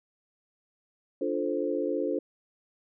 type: chord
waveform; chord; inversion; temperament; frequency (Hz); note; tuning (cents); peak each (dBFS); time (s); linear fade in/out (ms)
sine; D minor seventh; none; equal; 293.7 / 349.2 / 440 / 523.3; D4 / F4 / A4 / C5; 0 / 0 / 0 / 0; -32; 1.21-2.19; 5
effects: none